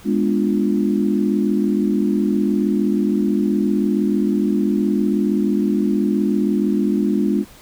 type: chord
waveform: sine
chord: G# diminished seventh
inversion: none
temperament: equal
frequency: 207.7 / 246.9 / 293.7 / 349.2 Hz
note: G#3 / B3 / D4 / F4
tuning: 0 / 0 / 0 / 0 cents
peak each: -18 / -23 / -21 / -23 dBFS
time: 0.04-7.45 s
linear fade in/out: 50 ms
effects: pink hiss -45 dBFS RMS until 7.61 s